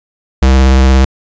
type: tone with vibrato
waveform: square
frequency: 65.8 Hz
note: C2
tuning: 10 cents sharp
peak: -5 dBFS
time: 0.42-1.05 s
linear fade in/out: 5 ms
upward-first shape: triangle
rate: 17 Hz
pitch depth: 29 cents each way
effects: resampled to 16000 Hz